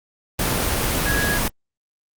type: tone in noise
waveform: sine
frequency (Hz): 1660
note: G#6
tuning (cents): -1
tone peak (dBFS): -22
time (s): 1.06-1.38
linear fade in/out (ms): 2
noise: pink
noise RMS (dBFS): -21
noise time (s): 0.39-1.48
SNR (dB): -4
effects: Opus 24 kbps